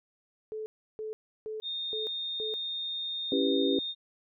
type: tone bursts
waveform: sine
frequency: 433.9 Hz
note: A4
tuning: 24 cents flat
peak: -34 dBFS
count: 5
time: 0.52-2.54 s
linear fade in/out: 0 ms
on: 140 ms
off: 330 ms
type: tone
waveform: sine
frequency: 3665 Hz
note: A#7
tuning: 30 cents flat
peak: -32 dBFS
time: 1.62-3.95 s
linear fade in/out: 50 ms
type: chord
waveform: sine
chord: C# half-diminished seventh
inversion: none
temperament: equal with one note detuned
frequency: 277.2 / 331 / 392 / 493.9 Hz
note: C#4 / E4 / G4 / B4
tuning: 0 / +7 / 0 / 0 cents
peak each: -28 / -33 / -29 / -32 dBFS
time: 3.32-3.79 s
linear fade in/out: 2 ms
effects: none